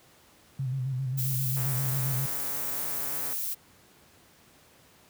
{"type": "tone with vibrato", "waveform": "sine", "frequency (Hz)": 130.81, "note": "C3", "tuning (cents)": 0, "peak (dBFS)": -27, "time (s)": [0.59, 2.26], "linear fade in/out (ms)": 5, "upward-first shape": "square", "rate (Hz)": 7.5, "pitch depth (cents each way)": 57}
{"type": "noise", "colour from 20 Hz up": "violet", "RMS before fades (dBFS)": -32, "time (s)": [1.17, 3.55], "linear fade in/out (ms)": 20}
{"type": "click train", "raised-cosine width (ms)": 0.5, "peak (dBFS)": -28, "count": 249, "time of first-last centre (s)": [1.57, 3.329], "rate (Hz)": 141}
{"effects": ["pink hiss -58 dBFS RMS until 5.09 s", "high-pass 80 Hz 12 dB/octave"]}